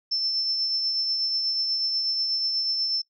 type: tone with tremolo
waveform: sine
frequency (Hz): 5320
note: E8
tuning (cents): +15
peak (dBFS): -21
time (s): 0.11-3.02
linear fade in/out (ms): 10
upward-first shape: triangle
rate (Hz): 8.2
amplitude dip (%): 35
effects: noise-tail reverb RT60 0.1 s tail -20 dB re dry